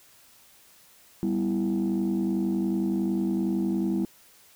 sine chord, E minor, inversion first, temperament equal, 196 / 246.9 / 329.6 Hz, G3 / B3 / E4, 0 / 0 / 0 cents, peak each -25 / -29 / -26 dBFS, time 1.23-4.05 s, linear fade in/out 0 ms, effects tanh soft clip ceiling -19 dBFS + white hiss -56 dBFS RMS until 4.55 s

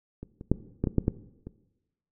clicks, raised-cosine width 3 ms, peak -25 / -27 / -8 / -12 / -13 / -8 / -10 / -25 dBFS, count 8, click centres 0.23 / 0.411 / 0.516 / 0.84 / 0.872 / 0.983 / 1.081 / 1.47 s, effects noise-tail reverb RT60 1.0 s tail -17 dB re dry

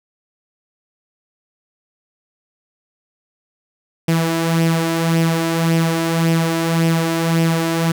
sawtooth tone with flanger, 164.81 Hz, E3, in tune, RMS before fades -17 dBFS, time 4.08-7.92 s, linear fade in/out 5 ms, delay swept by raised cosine 0.36 to 2.96 ms, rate 1.8 Hz, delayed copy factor +0.5, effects none

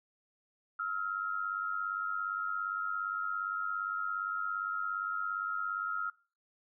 sine tone pair together, 1296 / 1393.4 Hz, E6 / F6, -30 / -4 cents, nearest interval minor second, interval 126 cents, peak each -36 / -35 dBFS, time 0.79-6.1 s, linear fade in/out 5 ms, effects noise-tail reverb RT60 0.4 s tail -22 dB re dry

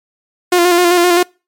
sawtooth tone with vibrato, 351.7 Hz, F4, 12 cents sharp, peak -4 dBFS, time 0.52-1.23 s, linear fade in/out 5 ms, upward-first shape square, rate 7.7 Hz, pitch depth 31 cents each way, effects noise-tail reverb RT60 0.3 s tail -26 dB re dry + MP3 96 kbps

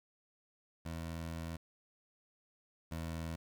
20% pulse tone pair in turn, 82.41 / 81.79 Hz, E2 / E2, 0 / -13 cents, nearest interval unison, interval 13 cents, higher first, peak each -35 / -34 dBFS, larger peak second, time 0.85-1.57 / 2.91-3.36 s, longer first, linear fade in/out 10 ms, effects 11-bit

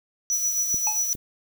sine tone with tremolo, 5900 Hz, F#8, 6 cents flat, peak -20 dBFS, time 0.3-1.13 s, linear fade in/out 0 ms, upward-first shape sine, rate 7.5 Hz, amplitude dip 50%
violet noise, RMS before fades -34 dBFS, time 0.31-1.16 s, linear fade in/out 20 ms
clicks, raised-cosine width 3 ms, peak -23 dBFS, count 2, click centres 0.744 / 1.151 s
square tone with exponential decay, 854 Hz, G#5, 48 cents sharp, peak -26 dBFS, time 0.87-1.06 s, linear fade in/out 1 ms, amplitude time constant 40 ms
effects none

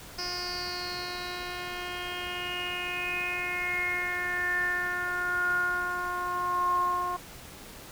10% pulse tone with low-pass filter sweep, 357.1 Hz, F4, 39 cents sharp, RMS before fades -31 dBFS, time 0.18-7.17 s, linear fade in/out 10 ms, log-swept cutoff 5100 to 970 Hz, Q 10, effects pink hiss -46 dBFS RMS until 7.91 s

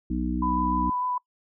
harmonic tone, 61.74 Hz, B1, in tune, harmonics 1 / 3 / 4 / 5, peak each -30 / -30 / -30 / -30 dBFS, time 0.1-0.9 s, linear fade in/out 5 ms
sine tone with vibrato, 996 Hz, B5, 14 cents sharp, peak -25 dBFS, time 0.42-1.18 s, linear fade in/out 5 ms, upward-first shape square, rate 6.7 Hz, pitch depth 9 cents each way
effects noise-tail reverb RT60 0.1 s tail -22 dB re dry

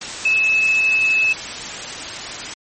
sine tone in noise, 2600 Hz, E7, 24 cents flat, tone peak -13 dBFS, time 0.25-1.33 s, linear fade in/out 5 ms, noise white, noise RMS -28 dBFS, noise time 0.01-2.54 s, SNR +12 dB, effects MP3 32 kbps

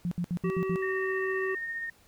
sine tone bursts, 174.61 Hz, F3, in tune, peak -27 dBFS, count 6, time 0.05-0.759 s, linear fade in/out 0 ms, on 64 ms, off 65 ms
harmonic tone, 381.2 Hz, G4, 48 cents flat, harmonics 1 / 3 / 5 / 7, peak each -29 / -39 / -43 / -46 dBFS, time 0.44-1.55 s, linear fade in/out 5 ms
sine tone with tremolo, 1840 Hz, A#6, 23 cents flat, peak -31 dBFS, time 0.82-1.9 s, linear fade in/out 5 ms, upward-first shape sine, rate 15 Hz, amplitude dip 30%
effects pink hiss -61 dBFS RMS until 2.07 s

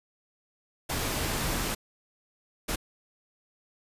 pink noise bursts at uneven times, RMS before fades -30 dBFS, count 2, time 0.89-1.75 / 2.68-2.76 s, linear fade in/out 10 ms, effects resampled to 32000 Hz

